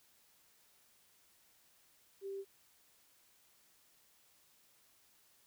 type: tone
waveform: sine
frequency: 392 Hz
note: G4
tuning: in tune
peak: -40 dBFS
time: 2.21-2.45 s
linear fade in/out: 50 ms
effects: white hiss -69 dBFS RMS until 5.46 s